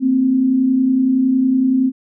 sine tone pair together, 231.4 / 262.2 Hz, A#3 / C4, -13 / +4 cents, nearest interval major second, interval 217 cents, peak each -21 / -12 dBFS, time 0-1.92 s, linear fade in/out 50 ms, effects none

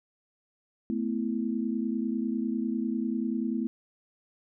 sine chord, A suspended second, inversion none, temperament equal with one note detuned, 220 / 250.1 / 329.6 Hz, A3 / B3 / E4, 0 / +22 / 0 cents, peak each -30 / -31 / -34 dBFS, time 0.9-3.67 s, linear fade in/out 0 ms, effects none

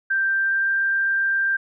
sine tone with pitch glide, 1571 to 1581.9 Hz, G6 to G6, +3 to +15 cents, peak -18 dBFS, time 0.1-1.57 s, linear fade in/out 10 ms, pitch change +12 cents, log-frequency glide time 0.21-0.72 s, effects none

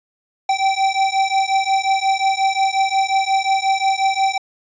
square beating tone pair, 772 / 777.6 Hz, G5 / G5, -27 / -14 cents, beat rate 5.6 Hz, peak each -19 / -19 dBFS, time 0.49-4.38 s, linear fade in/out 5 ms, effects resampled to 16000 Hz

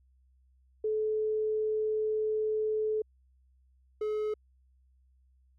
sine / triangle tone pair in turn, 431.9 / 426.7 Hz, A4 / G#4, -32 / +47 cents, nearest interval unison, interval 21 cents, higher first, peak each -27 dBFS, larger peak neither, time 0.84-3.02 / 4.01-4.34 s, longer first, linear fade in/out 5 ms, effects added 64 Hz sine -62 dBFS peak until 5.58 s

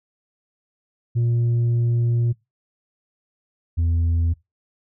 sine tone pair in turn, 118.2 / 83.58 Hz, A#2 / E2, +24 / +24 cents, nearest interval tritone, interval 600 cents, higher first, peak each -14 dBFS, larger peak neither, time 1.15-2.33 / 3.77-4.34 s, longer first, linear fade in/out 20 ms, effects noise-tail reverb RT60 0.2 s tail -22 dB re dry + tanh soft clip ceiling -16 dBFS

